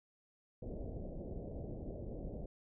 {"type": "low-pass noise", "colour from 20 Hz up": "pink", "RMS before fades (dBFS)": -44, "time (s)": [0.62, 2.46], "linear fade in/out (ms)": 5, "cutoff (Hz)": 640, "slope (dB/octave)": 48, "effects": []}